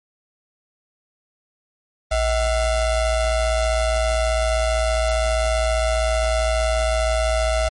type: ring-modulated tone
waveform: square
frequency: 348.6 Hz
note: F4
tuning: 3 cents flat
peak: -15 dBFS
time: 2.11-7.69 s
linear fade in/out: 10 ms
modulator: 291 Hz
effects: MP3 48 kbps